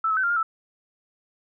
sine tone with pitch steps, 1319 / 1292 / 1527 / 1393 / 1413 / 1320 Hz, E6 / E6 / G6 / F6 / F6 / E6, +1 / -35 / -46 / -5 / +20 / +2 cents, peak -20 dBFS, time 0.04-0.43 s, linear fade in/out 5 ms, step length 65 ms, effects none

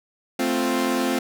sawtooth chord, F major, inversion first, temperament equal, 220 / 261.6 / 349.2 Hz, A3 / C4 / F4, 0 / 0 / 0 cents, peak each -24 / -19 / -22 dBFS, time 0.39-1.19 s, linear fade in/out 5 ms, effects none

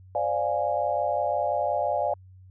sine chord, D half-diminished seventh, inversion third, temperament equal with one note detuned, 523.3 / 589 / 698.5 / 830.6 Hz, C5 / D5 / F5 / Ab5, 0 / +5 / 0 / 0 cents, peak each -32 / -27 / -28 / -29 dBFS, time 0.15-2.14 s, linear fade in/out 2 ms, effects added 93 Hz sine -47 dBFS peak until 2.5 s

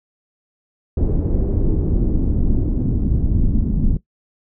brown noise with low-pass filter sweep, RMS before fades -17 dBFS, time 0.97-3.97 s, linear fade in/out 5 ms, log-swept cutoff 400 to 220 Hz, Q 2, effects noise-tail reverb RT60 0.1 s tail -17 dB re dry

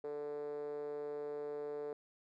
5% pulse tone with band-pass filter, 146.83 Hz, D3, in tune, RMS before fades -42 dBFS, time 0.04-1.93 s, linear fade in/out 2 ms, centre 460 Hz, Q 7.7, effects none

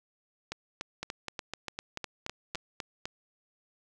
two click trains, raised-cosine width 0.2 ms, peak -18 / -18 dBFS, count 9 / 8, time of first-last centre 1.03-3.055 / 0.52-2.555 s, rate 3.95 / 3.44 Hz, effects none

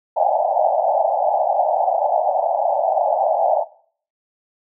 white band-pass noise, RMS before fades -18 dBFS, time 0.16-3.64 s, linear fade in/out 10 ms, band 580 to 840 Hz, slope 96 dB/octave, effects noise-tail reverb RT60 0.5 s tail -18 dB re dry

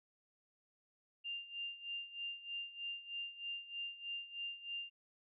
sine tone with tremolo, 2794 Hz, F7, in tune, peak -39 dBFS, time 1.24-4.9 s, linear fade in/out 20 ms, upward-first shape sine, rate 3.2 Hz, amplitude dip 80%, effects none

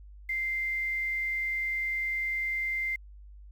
sine tone with quantisation, 2090 Hz, C7, 2 cents flat, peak -28 dBFS, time 0.29-2.96 s, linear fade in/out 5 ms, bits 9, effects added 50 Hz sine -46 dBFS peak until 3.51 s

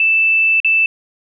sine tone with dropouts, 2644 Hz, E7, 5 cents sharp, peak -10 dBFS, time 0-0.86 s, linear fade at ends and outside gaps 2 ms, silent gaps 0.602-0.646 s, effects none

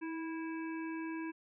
harmonic tone with a mistuned harmonic, 327.5 Hz, E4, 11 cents flat, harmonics 1 / 3 / 5 / 7 / 8, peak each -38 / -48 / -49 / -53 / -54 dBFS, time 0.01-1.32 s, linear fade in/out 20 ms, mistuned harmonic 1, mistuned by -23 cents, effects none

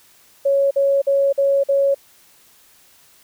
sine tone bursts, 554.4 Hz, C#5, in tune, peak -13 dBFS, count 5, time 0.45-1.946 s, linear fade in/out 10 ms, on 260 ms, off 49 ms, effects white hiss -52 dBFS RMS until 3.23 s

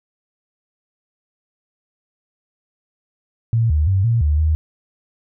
sine tone with pitch steps, 114.7 / 76 / 95.8 / 116.2 / 74.8 / 78.1 Hz, A#2 / D#2 / G2 / A#2 / D2 / D#2, -28 / -40 / -39 / -5 / +32 / +7 cents, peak -13 dBFS, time 3.53-4.55 s, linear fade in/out 0 ms, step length 170 ms, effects none

